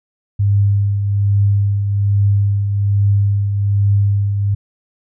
sine tone with tremolo, 100.8 Hz, G2, 49 cents sharp, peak -9 dBFS, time 0.39-4.55 s, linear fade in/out 10 ms, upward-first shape triangle, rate 1.2 Hz, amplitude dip 50%, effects none

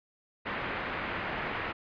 white low-pass noise, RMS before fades -35 dBFS, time 0.45-1.73 s, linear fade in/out 20 ms, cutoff 2300 Hz, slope 24 dB/octave, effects resampled to 11025 Hz

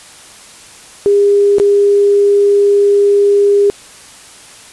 sine tone with dropouts, 404.7 Hz, G#4, 45 cents flat, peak -6 dBFS, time 1.06-3.7 s, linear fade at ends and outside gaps 0 ms, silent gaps 1.584-1.599 s, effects white hiss -37 dBFS RMS until 4.72 s + resampled to 24000 Hz

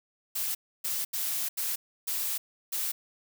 blue noise bursts at uneven times, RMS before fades -31 dBFS, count 6, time 0.35-0.55 / 0.84-1.05 / 1.13-1.49 / 1.57-1.76 / 2.07-2.38 / 2.72-2.92 s, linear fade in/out 10 ms, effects none

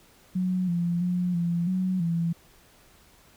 sine tone with pitch steps, 183.6 / 172.4 / 178.8 / 171.3 / 185.5 / 168 Hz, F#3 / F3 / F3 / F3 / F#3 / E3, -13 / -22 / +41 / -33 / +5 / +33 cents, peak -23 dBFS, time 0.35-2.33 s, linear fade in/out 10 ms, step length 330 ms, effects pink hiss -57 dBFS RMS until 3.36 s

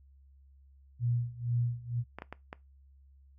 sine tone with tremolo, 120 Hz, B2, 49 cents flat, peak -26 dBFS, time 0.99-2.04 s, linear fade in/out 50 ms, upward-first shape sine, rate 2.1 Hz, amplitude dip 90%
clicks, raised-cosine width 0.5 ms, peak -25 dBFS, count 4, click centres 2.186 / 2.221 / 2.326 / 2.529 s
effects noise-tail reverb RT60 0.2 s tail -20 dB re dry + added 68 Hz sine -56 dBFS peak until 3.38 s

